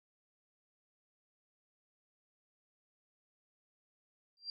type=tone with exponential growth; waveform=sine; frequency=4734 Hz; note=D8; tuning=13 cents sharp; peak=-35 dBFS; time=4.37-4.5 s; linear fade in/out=1 ms; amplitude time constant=28 ms; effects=none